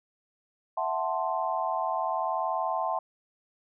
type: chord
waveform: sine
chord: F# half-diminished seventh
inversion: third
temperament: equal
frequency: 659.3 / 740 / 880 / 1046.5 Hz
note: E5 / F#5 / A5 / C6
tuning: 0 / 0 / 0 / 0 cents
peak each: -32 dBFS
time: 0.77-2.99 s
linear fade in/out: 5 ms
effects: none